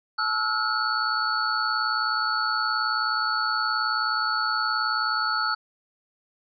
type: tone cluster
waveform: sine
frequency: 865 / 1309 / 1428 / 4440 Hz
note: A5 / E6 / F6 / C#8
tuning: -30 / -13 / +38 / +2 cents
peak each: -33 / -26 / -27 / -29 dBFS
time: 0.18-5.55 s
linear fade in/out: 10 ms
effects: none